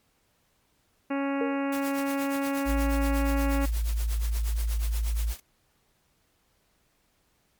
harmonic tone, 277.2 Hz, C#4, in tune, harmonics 1 / 2 / 3 / 4 / 5 / 6 / 7 / 8 / 9 / 10, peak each -27 / -33 / -37 / -39 / -41 / -43 / -44 / -45 / -46 / -47 dBFS, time 1.1-3.66 s, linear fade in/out 10 ms
sine tone with exponential decay, 470 Hz, A#4, 14 cents sharp, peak -24 dBFS, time 1.41-1.66 s, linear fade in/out 1 ms, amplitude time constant 53 ms
white noise with tremolo, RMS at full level -38 dBFS, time 1.72-5.4 s, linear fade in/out 5 ms, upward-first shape triangle, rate 8.4 Hz, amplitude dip 90%
sine tone, 55.4 Hz, A1, 13 cents sharp, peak -24 dBFS, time 2.65-5.35 s, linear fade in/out 50 ms
effects pink hiss -69 dBFS RMS until 7.59 s + MP3 96 kbps

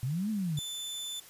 sine linear two-way sweep, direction up then down, 117.7 to 223.1 to 139.3 Hz, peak -29 dBFS, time 0.03-0.59 s, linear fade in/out 0 ms, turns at 0.3 s
sawtooth tone, 3520 Hz, A7, in tune, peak -33 dBFS, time 0.57-1.2 s, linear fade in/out 5 ms
effects white hiss -53 dBFS RMS until 1.29 s + resampled to 32000 Hz

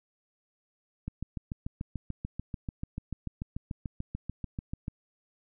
click train, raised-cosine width 5 ms, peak -22 dBFS, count 27, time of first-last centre 1.08-4.881 s, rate 6.84 Hz, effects none

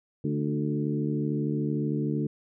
harmonic tone with a mistuned harmonic, 73.2 Hz, D2, 5 cents flat, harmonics 2 / 3 / 4 / 5 / 6, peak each -29 / -31 / -31 / -36 / -37 dBFS, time 0.24-2.27 s, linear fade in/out 5 ms, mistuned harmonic 4, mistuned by +28 cents, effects none

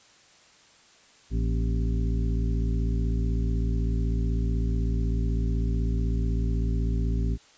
harmonic tone with a mistuned harmonic, 56 Hz, A1, 31 cents sharp, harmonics 1 / 2 / 3 / 4 / 5 / 7, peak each -24 / -30 / -34 / -36 / -38 / -41 dBFS, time 1.3-7.38 s, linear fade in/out 50 ms, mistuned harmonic 4, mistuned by +85 cents, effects white hiss -56 dBFS RMS until 7.57 s + resampled to 16000 Hz

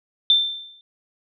sine tone with exponential decay, 3562 Hz, A7, 21 cents sharp, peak -10 dBFS, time 0.3-0.81 s, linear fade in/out 1 ms, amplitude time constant 110 ms, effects none

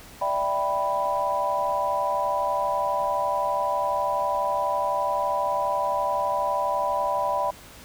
sine chord, E minor seventh, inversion third, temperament equal, 587.3 / 659.3 / 784 / 987.8 Hz, D5 / E5 / G5 / B5, 0 / 0 / 0 / 0 cents, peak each -28 / -31 / -29 / -25 dBFS, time 0.21-7.51 s, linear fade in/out 10 ms, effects pink hiss -46 dBFS RMS until 7.84 s

